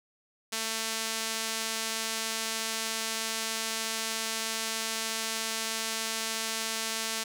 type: tone with band-pass filter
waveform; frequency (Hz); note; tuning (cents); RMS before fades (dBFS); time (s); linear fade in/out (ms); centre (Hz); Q
sawtooth; 223.2; A3; +25; -33; 0.52-7.24; 10; 6700; 0.65
effects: none